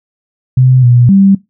sine tone with pitch steps, 128.4 / 121.8 / 195.6 Hz, C3 / B2 / G3, -32 / -24 / -4 cents, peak -3 dBFS, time 0.57-1.35 s, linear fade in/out 5 ms, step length 260 ms, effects noise-tail reverb RT60 0.2 s tail -21 dB re dry

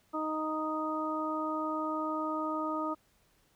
harmonic tone, 311.1 Hz, D#4, in tune, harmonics 1 / 2 / 3 / 4, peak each -35 / -38 / -39 / -35 dBFS, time 0.13-2.95 s, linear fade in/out 20 ms, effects pink hiss -69 dBFS RMS until 3.55 s

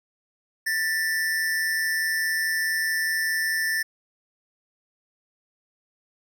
square tone pair together, 1774.3 / 1939 Hz, A6 / B6, +14 / -32 cents, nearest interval major second, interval 154 cents, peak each -24 / -33 dBFS, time 0.66-3.83 s, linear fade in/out 10 ms, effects none

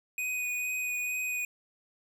square tone with vibrato, 2488 Hz, D#7, 1 cent flat, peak -31 dBFS, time 0.18-1.45 s, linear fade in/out 2 ms, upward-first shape sine, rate 2.2 Hz, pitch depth 12 cents each way, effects none

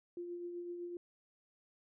sine tone with tremolo, 349.2 Hz, F4, in tune, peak -39 dBFS, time 0.17-0.97 s, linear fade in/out 2 ms, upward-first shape triangle, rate 7.9 Hz, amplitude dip 40%, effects none

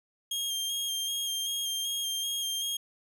sawtooth tone with vibrato, 3222 Hz, G7, 47 cents sharp, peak -27 dBFS, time 0.31-2.77 s, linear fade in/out 5 ms, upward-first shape square, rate 2.6 Hz, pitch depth 19 cents each way, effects none

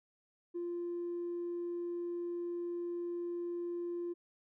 triangle tone with tanh clipping, 347 Hz, F4, 11 cents flat, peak -36 dBFS, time 0.54-4.14 s, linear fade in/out 20 ms, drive 5 dB, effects none

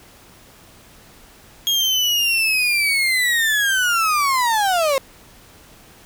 35% pulse linear sweep, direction down, 3276 to 523.3 Hz, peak -14 dBFS, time 1.67-4.98 s, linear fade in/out 0 ms, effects pink hiss -47 dBFS RMS until 6.05 s

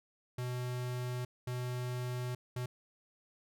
square tone bursts at uneven times, 124.4 Hz, B2, 13 cents sharp, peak -36 dBFS, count 3, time 0.38-1.25 / 1.47-2.35 / 2.56-2.66 s, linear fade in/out 5 ms, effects none

